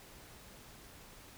silence, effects pink hiss -55 dBFS RMS until 1.37 s

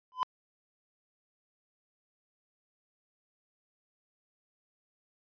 triangle tone with exponential growth, 1012 Hz, B5, 42 cents sharp, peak -20 dBFS, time 0.12-0.23 s, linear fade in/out 0 ms, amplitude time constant 23 ms, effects resampled to 11025 Hz

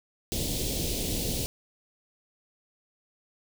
pink band-stop noise, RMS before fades -30 dBFS, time 0.32-1.46 s, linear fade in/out 0 ms, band 560 to 3000 Hz, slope 24 dB/octave, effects none

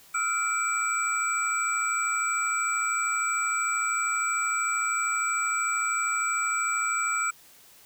sine tone cluster, 1295 / 1408 / 2331 / 7820 Hz, E6 / F6 / D7 / B8, -31 / +14 / -14 / -18 cents, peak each -30 dBFS, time 0.14-7.31 s, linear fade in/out 10 ms, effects white hiss -54 dBFS RMS until 7.85 s

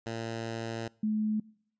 10% pulse / sine tone pair in turn, 114 / 214.6 Hz, A#2 / A3, -38 / -43 cents, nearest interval major seventh, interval 1095 cents, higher second, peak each -26 dBFS, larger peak neither, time 0.06-0.88 / 1.03-1.4 s, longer first, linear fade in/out 5 ms, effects noise-tail reverb RT60 0.6 s tail -24 dB re dry + resampled to 16000 Hz

